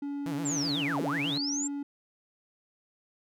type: tone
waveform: triangle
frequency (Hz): 284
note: C#4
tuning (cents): +42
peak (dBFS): -30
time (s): 0.02-1.83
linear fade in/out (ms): 5
type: tone with vibrato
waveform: sawtooth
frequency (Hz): 153.5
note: D#3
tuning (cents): -23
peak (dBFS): -31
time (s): 0.26-1.38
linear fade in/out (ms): 2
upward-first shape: sine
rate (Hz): 8.1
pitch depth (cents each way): 180
type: linear two-way sweep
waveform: sine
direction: down then up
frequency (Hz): 7590 to 201.7 to 7590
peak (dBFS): -30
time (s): 0.45-1.68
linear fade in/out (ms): 10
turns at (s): 1.02
effects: none